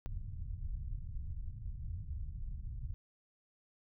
pink low-pass noise, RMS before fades -41 dBFS, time 0.06-2.94 s, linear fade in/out 0 ms, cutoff 110 Hz, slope 24 dB/octave, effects none

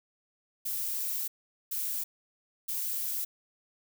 violet noise bursts at uneven times, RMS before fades -33 dBFS, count 3, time 0.65-1.28 / 1.71-2.04 / 2.68-3.25 s, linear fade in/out 10 ms, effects none

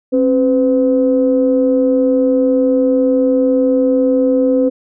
sine tone pair together, 268 / 506 Hz, C4 / B4, +42 / +42 cents, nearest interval major seventh, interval 1100 cents, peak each -12 dBFS, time 0.12-4.7 s, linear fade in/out 20 ms, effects tanh soft clip ceiling -2 dBFS

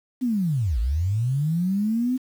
sine linear two-way sweep, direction down then up, 261.6 to 51.91 to 261.6 Hz, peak -20 dBFS, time 0.21-2.18 s, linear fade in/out 20 ms, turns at 0.79 s, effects 8-bit

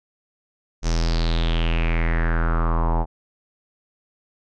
square tone with low-pass filter sweep, 41.43 Hz, E1, 9 cents sharp, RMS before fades -20 dBFS, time 0.82-3.06 s, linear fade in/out 50 ms, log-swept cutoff 6200 to 830 Hz, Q 5.3, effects none

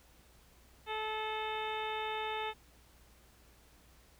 harmonic tone with a mistuned harmonic, 434.1 Hz, A4, 23 cents flat, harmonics 1 / 2 / 3 / 4 / 5 / 6 / 7 / 8, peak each -41 / -38 / -45 / -47 / -46 / -46 / -49 / -46 dBFS, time 0.86-2.54 s, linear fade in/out 50 ms, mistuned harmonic 8, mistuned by +72 cents, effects added 60 Hz sine -64 dBFS peak until 4.19 s + pink hiss -64 dBFS RMS until 4.19 s

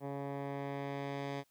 10% pulse tone with low-pass filter sweep, 140 Hz, C#3, 18 cents sharp, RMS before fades -40 dBFS, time 0-1.44 s, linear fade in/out 50 ms, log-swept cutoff 1000 to 4700 Hz, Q 0.72, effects white hiss -74 dBFS RMS until 1.5 s

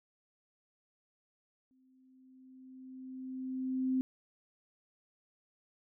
sine tone with exponential growth, 259.6 Hz, C4, 13 cents flat, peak -27 dBFS, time 1.71-4.01 s, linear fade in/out 0 ms, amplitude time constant 500 ms, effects none

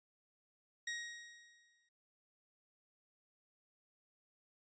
sawtooth tone with exponential decay, 1885 Hz, A#6, 19 cents sharp, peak -34 dBFS, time 0.87-1.89 s, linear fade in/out 5 ms, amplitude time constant 220 ms, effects resampled to 16000 Hz

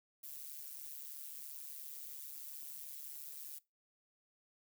violet noise with amplitude modulation, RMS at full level -45 dBFS, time 0.23-3.59 s, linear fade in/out 10 ms, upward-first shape sine, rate 143 Hz, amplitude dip 80%, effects noise-tail reverb RT60 0.2 s tail -19 dB re dry

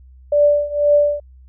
sine tone with tremolo, 585 Hz, D5, 7 cents flat, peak -8 dBFS, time 0.32-1.2 s, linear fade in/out 5 ms, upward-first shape triangle, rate 2 Hz, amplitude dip 90%, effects added 64 Hz sine -41 dBFS peak until 1.48 s

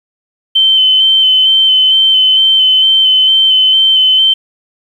sine tone with vibrato, 3077 Hz, G7, 33 cents flat, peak -5 dBFS, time 0.55-4.34 s, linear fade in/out 10 ms, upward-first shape square, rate 2.2 Hz, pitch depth 15 cents each way, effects 7-bit

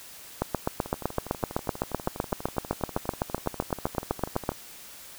two click trains, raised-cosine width 1 ms, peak -10 / -22 dBFS, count 33 / 46, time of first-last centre 0.42-4.491 / 0.86-4.519 s, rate 7.86 / 12.3 Hz, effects white hiss -46 dBFS RMS until 5.18 s

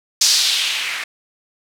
violet noise with low-pass filter sweep, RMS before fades -18 dBFS, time 0.21-1.04 s, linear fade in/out 5 ms, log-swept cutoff 5500 to 1900 Hz, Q 2.3, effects none

